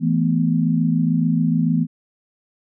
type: chord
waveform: sine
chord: E suspended fourth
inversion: none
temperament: equal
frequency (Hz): 164.81 / 220 / 246.9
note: E3 / A3 / B3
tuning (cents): 0 / 0 / 0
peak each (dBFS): -18 / -22 / -20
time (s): 0-1.87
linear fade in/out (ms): 50
effects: none